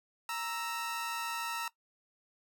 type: tone pair together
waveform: sawtooth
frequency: 932.3 / 1318.5 Hz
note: A#5 / E6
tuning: 0 / 0 cents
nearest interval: tritone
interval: 600 cents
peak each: -34 / -34 dBFS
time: 0.29-1.68 s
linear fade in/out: 2 ms
effects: noise-tail reverb RT60 0.1 s tail -18 dB re dry